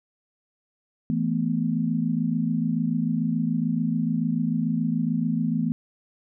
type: chord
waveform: sine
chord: E suspended fourth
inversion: none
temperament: equal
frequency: 164.81 / 220 / 246.9 Hz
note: E3 / A3 / B3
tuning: 0 / 0 / 0 cents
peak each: -26 dBFS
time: 1.1-5.72 s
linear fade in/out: 0 ms
effects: none